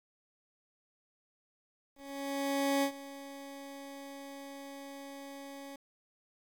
20% pulse tone with ADSR envelope, 277.6 Hz, C#4, 3 cents sharp, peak -22 dBFS, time 1.95-5.76 s, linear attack 880 ms, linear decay 82 ms, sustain -17 dB, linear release 4 ms, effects 10-bit

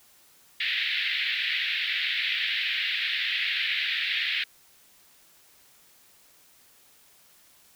pink band-pass noise, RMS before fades -28 dBFS, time 0.6-4.44 s, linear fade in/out 5 ms, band 1800 to 3900 Hz, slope 48 dB/octave, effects white hiss -58 dBFS RMS until 7.75 s

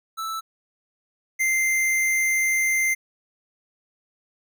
square tone pair in turn, 1318.5 / 2087 Hz, E6 / C7, 0 / -5 cents, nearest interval minor sixth, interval 795 cents, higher second, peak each -28 / -20 dBFS, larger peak second, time 0.17-0.41 / 1.39-2.95 s, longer second, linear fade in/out 20 ms, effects none

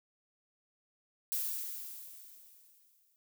violet noise with exponential decay, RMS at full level -33 dBFS, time 1.32-3.16 s, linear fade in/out 0 ms, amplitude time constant 400 ms, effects none

